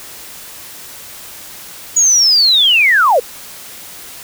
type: linear sweep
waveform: sine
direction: down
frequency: 6850 to 436.6 Hz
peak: -7 dBFS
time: 1.96-3.2 s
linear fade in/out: 10 ms
effects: white hiss -33 dBFS RMS until 4.23 s